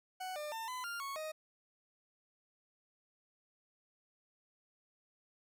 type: tone with pitch steps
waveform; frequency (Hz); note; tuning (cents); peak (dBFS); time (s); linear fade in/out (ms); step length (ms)
40% pulse; 744 / 599 / 899 / 1009 / 1400 / 1105 / 624; F#5 / D5 / A5 / B5 / F6 / C#6 / D#5; +9 / +34 / +37 / +37 / +4 / -6 / +5; -39; 0.2-1.32; 10; 160
effects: none